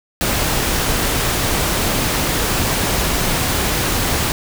pink noise, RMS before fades -18 dBFS, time 0.21-4.32 s, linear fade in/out 0 ms, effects none

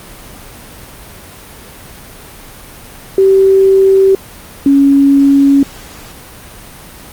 sine tone pair in turn, 386.2 / 278.1 Hz, G4 / C#4, -26 / +6 cents, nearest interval tritone, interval 568 cents, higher first, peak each -4 dBFS, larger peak neither, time 3.18-4.15 / 4.66-5.63 s, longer neither, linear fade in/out 2 ms, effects pink hiss -33 dBFS RMS until 7.12 s + Opus 32 kbps

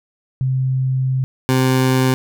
sine / 20% pulse tone pair in turn, 130.81 / 129.98 Hz, C3 / C3, 0 / -11 cents, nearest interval unison, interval 11 cents, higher first, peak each -15 / -8 dBFS, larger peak second, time 0.41-1.24 / 1.49-2.14 s, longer first, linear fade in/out 0 ms, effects none

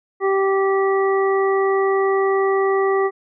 harmonic tone, 389 Hz, G4, 13 cents flat, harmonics 1 / 2 / 3 / 5, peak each -16 / -25 / -24 / -28 dBFS, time 0.2-3.11 s, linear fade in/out 50 ms, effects none

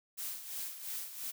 blue noise with tremolo, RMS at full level -39 dBFS, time 0.17-1.32 s, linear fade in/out 20 ms, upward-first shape sine, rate 2.9 Hz, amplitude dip 65%, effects none

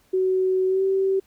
sine tone with pitch glide, 374.4 to 385.1 Hz, F#4 to G4, +20 to -31 cents, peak -18 dBFS, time 0.13-1.2 s, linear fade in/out 10 ms, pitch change +49 cents, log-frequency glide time 0.67-0.83 s, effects pink hiss -61 dBFS RMS until 1.26 s

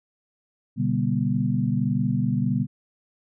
sine tone cluster, 123 / 144.6 / 195.7 / 240.2 Hz, B2 / D3 / G3 / B3, -7 / -27 / -3 / -48 cents, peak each -26 dBFS, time 0.76-2.67 s, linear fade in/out 50 ms, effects none

